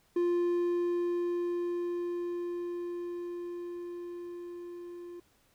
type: tone with level ramp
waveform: triangle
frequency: 349.2 Hz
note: F4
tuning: in tune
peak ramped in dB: -23 to -40 dBFS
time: 0.16-5.2 s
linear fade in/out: 5 ms
effects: pink hiss -68 dBFS RMS until 5.54 s